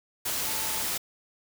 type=tone in noise; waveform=sine; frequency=880 Hz; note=A5; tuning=in tune; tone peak=-41 dBFS; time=0.46-0.83 s; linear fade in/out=10 ms; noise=white; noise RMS=-30 dBFS; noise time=0.25-0.98 s; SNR=-14 dB; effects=none